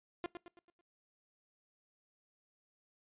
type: tone with echo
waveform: sawtooth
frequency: 348.2 Hz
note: F4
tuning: 5 cents flat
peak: -32 dBFS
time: 0.24-0.26 s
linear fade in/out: 0 ms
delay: 110 ms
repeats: 5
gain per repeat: -7 dB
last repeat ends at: 0.81 s
effects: noise-tail reverb RT60 0.2 s tail -22 dB re dry + resampled to 8000 Hz